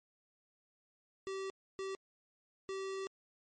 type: tone bursts at uneven times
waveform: square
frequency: 386 Hz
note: G4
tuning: 27 cents flat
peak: -39 dBFS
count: 3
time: 1.27-1.5 / 1.79-1.95 / 2.69-3.07 s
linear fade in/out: 0 ms
effects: MP3 32 kbps